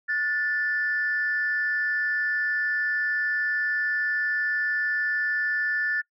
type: tone pair together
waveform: sine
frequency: 1446.8 / 1760 Hz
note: F#6 / A6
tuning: -39 / 0 cents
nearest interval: minor third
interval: 339 cents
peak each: -29 / -23 dBFS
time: 0.08-6.02 s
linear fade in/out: 20 ms
effects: noise-tail reverb RT60 0.1 s tail -23 dB re dry + tanh soft clip ceiling -17 dBFS